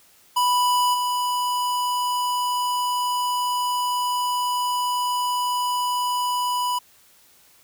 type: tone with level steps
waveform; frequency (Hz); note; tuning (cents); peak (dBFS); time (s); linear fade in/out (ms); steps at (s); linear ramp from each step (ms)
square; 987.8; B5; 0; -18 / -22; 0.36-6.79; 10; 0.93; 20
effects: white hiss -55 dBFS RMS until 7.63 s